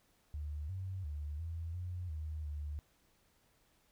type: tone with pitch steps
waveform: sine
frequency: 74.5 / 94.4 / 74.1 / 82.8 / 89.5 / 77.5 / 74.1 Hz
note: D2 / F#2 / D2 / E2 / F2 / D#2 / D2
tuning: +25 / +35 / +16 / +8 / +43 / -6 / +16 cents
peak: -38 dBFS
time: 0.34-2.79 s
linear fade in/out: 0 ms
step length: 350 ms
effects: pink hiss -72 dBFS RMS until 3.91 s